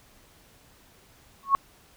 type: tone with exponential growth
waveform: sine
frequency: 1100 Hz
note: C#6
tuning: 14 cents flat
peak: -12 dBFS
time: 1.43-1.55 s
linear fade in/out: 0 ms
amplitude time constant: 25 ms
effects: pink hiss -57 dBFS RMS until 1.96 s